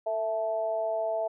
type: tone with amplitude modulation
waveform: sine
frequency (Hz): 659.3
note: E5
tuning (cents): 0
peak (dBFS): -23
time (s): 0.06-1.28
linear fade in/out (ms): 10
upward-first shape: sine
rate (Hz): 214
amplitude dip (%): 75
effects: none